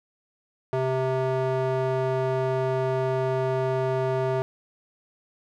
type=tone with band-pass filter; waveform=square; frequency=130.81 Hz; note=C3; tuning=in tune; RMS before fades=-25 dBFS; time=0.73-4.42 s; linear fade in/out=0 ms; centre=570 Hz; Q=1.3; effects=none